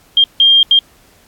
sine tone bursts at uneven times, 3204 Hz, G7, 37 cents sharp, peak -5 dBFS, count 3, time 0.17-0.24 / 0.4-0.63 / 0.71-0.79 s, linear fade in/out 2 ms, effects pink hiss -49 dBFS RMS until 1.27 s + AAC 64 kbps

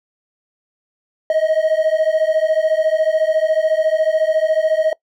triangle beating tone pair, 624 / 638 Hz, D#5 / D#5, +5 / +43 cents, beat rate 14 Hz, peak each -14 dBFS, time 1.3-4.93 s, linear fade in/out 2 ms, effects noise-tail reverb RT60 0.1 s tail -23 dB re dry + tanh soft clip ceiling -5 dBFS

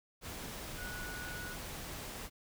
sine tone in noise, 1466 Hz, F#6, 16 cents flat, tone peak -44 dBFS, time 0.76-1.57 s, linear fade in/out 50 ms, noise pink, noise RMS -44 dBFS, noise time 0.21-2.3 s, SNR -3 dB, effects none

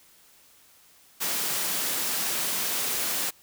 white high-pass noise, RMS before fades -28 dBFS, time 1.2-3.31 s, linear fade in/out 20 ms, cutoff 140 Hz, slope 24 dB/octave, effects white hiss -57 dBFS RMS until 3.42 s

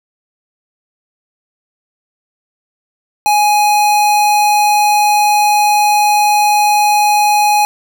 square tone, 834 Hz, G#5, 7 cents sharp, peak -9 dBFS, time 3.26-7.65 s, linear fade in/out 0 ms, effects none

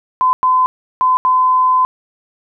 sine tone bursts at uneven times, 1020 Hz, C6, 44 cents flat, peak -9 dBFS, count 4, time 0.21-0.33 / 0.43-0.66 / 1.01-1.17 / 1.25-1.85 s, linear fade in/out 0 ms, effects none

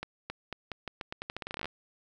accelerating click train, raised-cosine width 0.3 ms, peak -20 dBFS, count 20, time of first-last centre 0.03-1.656 s, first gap 270 ms, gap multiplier 0.84, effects none

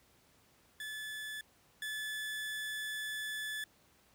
30% pulse tone pair in turn, 1730 / 1730 Hz, A6 / A6, -30 / -30 cents, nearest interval unison, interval 0 cents, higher neither, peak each -38 / -35 dBFS, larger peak second, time 0.8-1.41 / 1.82-3.64 s, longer second, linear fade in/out 2 ms, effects pink hiss -67 dBFS RMS until 4.14 s + high-pass 60 Hz 12 dB/octave

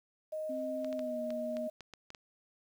sine tone, 622.3 Hz, D#5, in tune, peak -35 dBFS, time 0.32-1.7 s, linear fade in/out 10 ms
sine tone with pitch glide, 261.6 to 239.9 Hz, C4 to A#3, 0 to +50 cents, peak -39 dBFS, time 0.49-1.68 s, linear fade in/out 10 ms, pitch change -150 cents, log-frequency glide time 0.92-1.2 s
clicks, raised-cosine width 0.2 ms, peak -30 dBFS, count 9, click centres 0.846 / 0.928 / 0.993 / 1.305 / 1.569 / 1.807 / 1.937 / 2.104 / 2.148 s
effects 10-bit

